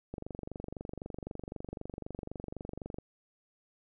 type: click train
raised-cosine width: 2 ms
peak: -26 dBFS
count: 69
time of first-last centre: 0.14-2.985 s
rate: 23.9 Hz
effects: none